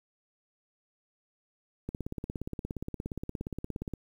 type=click train; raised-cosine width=3 ms; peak=-22 dBFS; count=36; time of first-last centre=1.89-3.937 s; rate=17.1 Hz; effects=9-bit